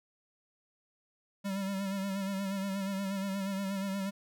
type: tone with vibrato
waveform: square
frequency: 195.3 Hz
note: G3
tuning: 6 cents flat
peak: -33 dBFS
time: 1.44-4.11 s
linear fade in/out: 20 ms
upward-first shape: sine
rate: 8.4 Hz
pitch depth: 44 cents each way
effects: none